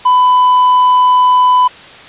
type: tone with tanh clipping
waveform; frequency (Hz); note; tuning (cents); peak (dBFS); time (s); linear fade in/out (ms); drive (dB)
sine; 1000; B5; +21; -6; 0.05-1.68; 10; 2
effects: white hiss -34 dBFS RMS until 2.08 s + resampled to 8000 Hz